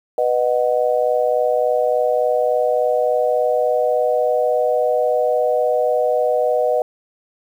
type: chord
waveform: sine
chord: B major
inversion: none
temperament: just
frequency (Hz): 493.9 / 617.4 / 740.8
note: B4 / D#5 / F#5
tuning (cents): 0 / -14 / +2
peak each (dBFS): -18 / -18 / -22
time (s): 0.18-6.82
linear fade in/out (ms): 2
effects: 8-bit